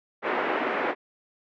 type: band-pass noise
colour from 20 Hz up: pink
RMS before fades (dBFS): -27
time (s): 0.22-0.95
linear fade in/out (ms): 50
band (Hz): 300 to 2200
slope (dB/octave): 24
effects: none